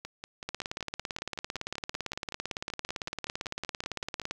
two click trains, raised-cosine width 0.2 ms, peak -22 / -16 dBFS, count 23 / 69, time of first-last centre 0.05-4.217 / 0.49-4.31 s, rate 5.28 / 17.8 Hz, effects 9-bit

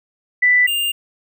sine / square tone pair in turn, 1983 / 2804 Hz, B6 / F7, +7 / +6 cents, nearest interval tritone, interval 599 cents, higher second, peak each -10 / -18 dBFS, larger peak first, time 0.42-0.67 / 0.67-0.92 s, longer neither, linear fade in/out 10 ms, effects none

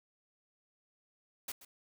white noise with echo, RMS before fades -40 dBFS, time 1.48-1.52 s, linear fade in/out 5 ms, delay 130 ms, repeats 1, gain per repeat -15 dB, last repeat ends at 1.65 s, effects none

